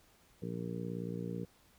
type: harmonic tone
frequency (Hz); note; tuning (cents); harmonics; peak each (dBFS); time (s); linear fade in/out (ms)
58.27; A#1; 0; 2 / 3 / 4 / 5 / 6 / 7 / 8; -44 / -40 / -46 / -47 / -51 / -47 / -46; 0.42-1.45; 5
effects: pink hiss -66 dBFS RMS until 1.78 s